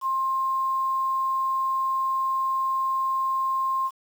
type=tone with quantisation; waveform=sine; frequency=1060 Hz; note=C6; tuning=22 cents sharp; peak=-22 dBFS; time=0.01-3.91 s; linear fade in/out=50 ms; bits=8; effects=none